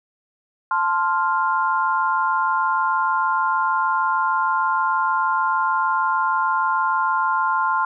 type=chord; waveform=sine; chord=F major; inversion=first; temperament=equal; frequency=880 / 1046.5 / 1396.9 Hz; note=A5 / C6 / F6; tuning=0 / 0 / 0 cents; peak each=-23 / -20 / -23 dBFS; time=0.71-7.85 s; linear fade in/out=2 ms; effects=none